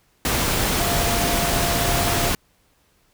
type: tone in noise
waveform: sine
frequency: 692 Hz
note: F5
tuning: 16 cents flat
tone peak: -26 dBFS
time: 0.8-2.29 s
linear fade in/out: 2 ms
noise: pink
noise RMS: -21 dBFS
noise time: 0.25-2.35 s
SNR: -8 dB
effects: pink hiss -62 dBFS RMS until 3.13 s

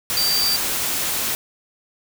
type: tone in noise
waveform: sine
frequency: 4661 Hz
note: D8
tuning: 14 cents flat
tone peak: -18 dBFS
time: 0.17-0.56 s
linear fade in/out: 0 ms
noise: white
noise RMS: -23 dBFS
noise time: 0.1-1.35 s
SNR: +2 dB
effects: none

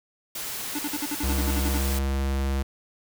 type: noise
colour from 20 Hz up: white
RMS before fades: -33 dBFS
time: 0.35-1.99 s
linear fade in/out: 5 ms
type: tone bursts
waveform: square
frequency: 293.7 Hz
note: D4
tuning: in tune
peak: -28 dBFS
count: 12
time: 0.75-1.779 s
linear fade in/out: 5 ms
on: 39 ms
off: 51 ms
type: tone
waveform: square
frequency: 67.9 Hz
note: C#2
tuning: 35 cents flat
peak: -24 dBFS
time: 1.23-2.63 s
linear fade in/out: 10 ms
effects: none

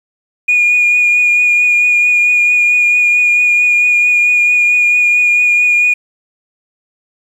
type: tone with vibrato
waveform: sine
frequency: 2442 Hz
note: D#7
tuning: 33 cents flat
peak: -6 dBFS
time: 0.48-5.94 s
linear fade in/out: 10 ms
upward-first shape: triangle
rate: 4.5 Hz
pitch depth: 20 cents each way
effects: tanh soft clip ceiling -4 dBFS + 7-bit

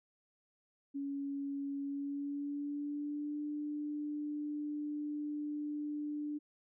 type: tone with pitch glide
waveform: sine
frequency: 279.8 to 296.4 Hz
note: C#4 to D4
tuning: +16 to +16 cents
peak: -36 dBFS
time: 0.94-6.39 s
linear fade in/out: 20 ms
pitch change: +100 cents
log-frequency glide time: 1.82-3.42 s
effects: none

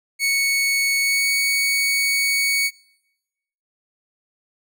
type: tone with pitch glide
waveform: sawtooth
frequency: 2217 to 2232 Hz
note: C#7 to C#7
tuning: 0 to +11 cents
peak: -14 dBFS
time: 0.19-2.71 s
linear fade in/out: 50 ms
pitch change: +11 cents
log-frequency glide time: 1-1.31 s
effects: noise-tail reverb RT60 1.0 s tail -26 dB re dry

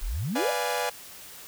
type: exponential sweep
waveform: sine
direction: up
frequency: 30.05 to 698.5 Hz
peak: -27 dBFS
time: 0.01-0.52 s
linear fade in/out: 20 ms
type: chord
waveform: sawtooth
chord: B diminished seventh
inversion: none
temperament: equal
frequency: 493.9 / 587.3 / 698.5 / 830.6 Hz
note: B4 / D5 / F5 / Ab5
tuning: 0 / 0 / 0 / 0 cents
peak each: -27 / -29 / -30 / -27 dBFS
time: 0.35-0.9 s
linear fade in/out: 10 ms
effects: white hiss -45 dBFS RMS until 1.47 s

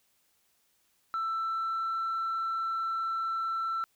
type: tone with pitch glide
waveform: sine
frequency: 1330 to 1337.7 Hz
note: E6 to E6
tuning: +15 to +25 cents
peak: -27 dBFS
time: 1.14-3.84 s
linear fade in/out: 0 ms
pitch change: +10 cents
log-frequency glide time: 1.36-2 s
effects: tanh soft clip ceiling -27 dBFS + white hiss -71 dBFS RMS until 3.95 s

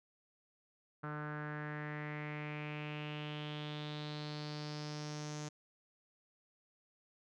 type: tone with low-pass filter sweep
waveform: sawtooth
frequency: 150 Hz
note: D3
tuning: 37 cents sharp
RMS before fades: -43 dBFS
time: 1.03-5.49 s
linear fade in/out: 10 ms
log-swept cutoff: 1400 to 6400 Hz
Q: 4.6
effects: none

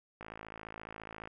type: click train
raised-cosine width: 0.5 ms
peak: -29 dBFS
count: 59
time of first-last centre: 0.21-1.274 s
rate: 54.5 Hz
effects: none

